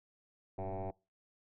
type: tone with frequency modulation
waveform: sine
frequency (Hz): 379.5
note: F#4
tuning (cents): +44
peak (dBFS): -35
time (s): 0.58-0.91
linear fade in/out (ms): 5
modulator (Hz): 96.8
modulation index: 4.4
effects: noise-tail reverb RT60 0.3 s tail -26 dB re dry + tanh soft clip ceiling -34 dBFS